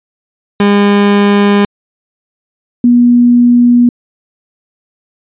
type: tone pair in turn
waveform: 30% pulse / sine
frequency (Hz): 203 / 241.9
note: G#3 / B3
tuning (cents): -39 / -36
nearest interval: minor third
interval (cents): 303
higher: second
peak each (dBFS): -3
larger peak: neither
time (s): 0.6-1.65 / 2.84-3.89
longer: neither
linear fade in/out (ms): 2
effects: resampled to 8000 Hz